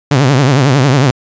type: tone with vibrato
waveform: sawtooth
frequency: 135.4 Hz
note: C#3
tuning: 40 cents flat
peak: -3 dBFS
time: 0.11-1.11 s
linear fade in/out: 5 ms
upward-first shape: triangle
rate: 11 Hz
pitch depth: 190 cents each way
effects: resampled to 16000 Hz